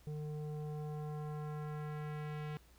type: tone with low-pass filter sweep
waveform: square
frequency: 150.7 Hz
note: D3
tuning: 45 cents sharp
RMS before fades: -42 dBFS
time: 0.07-2.57 s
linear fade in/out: 0 ms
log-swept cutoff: 410 to 2800 Hz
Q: 1.2
effects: added 60 Hz sine -63 dBFS peak until 2.78 s + pink hiss -67 dBFS RMS until 2.78 s